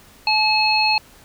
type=harmonic tone; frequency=860 Hz; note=A5; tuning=40 cents flat; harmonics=1 / 3 / 5; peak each=-19 / -19 / -19 dBFS; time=0.27-0.98 s; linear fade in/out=2 ms; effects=pink hiss -48 dBFS RMS until 1.24 s